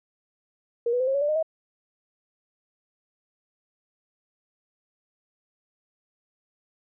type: tone with pitch steps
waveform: sine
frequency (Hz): 471.1 / 492.2 / 514.3 / 537.4 / 561.5 / 586.7 / 613.1 / 640.6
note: A#4 / B4 / C5 / C5 / C#5 / D5 / D#5 / E5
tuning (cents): +18 / -6 / -30 / +46 / +22 / -2 / -26 / -50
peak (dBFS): -21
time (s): 0.86-1.428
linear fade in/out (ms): 5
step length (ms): 71
effects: none